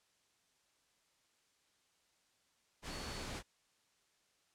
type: tone in noise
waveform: sine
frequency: 4435 Hz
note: C#8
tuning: in tune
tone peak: -52 dBFS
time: 2.87-3.26 s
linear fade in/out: 50 ms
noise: pink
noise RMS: -44 dBFS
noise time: 2.82-3.43 s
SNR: -11 dB
effects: white hiss -75 dBFS RMS until 4.54 s + low-pass 8000 Hz 12 dB/octave